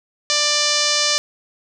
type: tone with low-pass filter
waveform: 5% pulse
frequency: 591 Hz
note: D5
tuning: 11 cents sharp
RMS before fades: -18 dBFS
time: 0.3-1.18 s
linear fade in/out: 0 ms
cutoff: 5700 Hz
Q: 2.4
effects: none